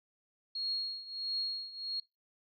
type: tone with tremolo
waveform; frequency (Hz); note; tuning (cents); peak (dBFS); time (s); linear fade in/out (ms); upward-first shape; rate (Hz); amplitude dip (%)
sine; 4292; C8; +43; -31; 0.55-2; 5; triangle; 1.5; 85
effects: noise-tail reverb RT60 0.2 s tail -19 dB re dry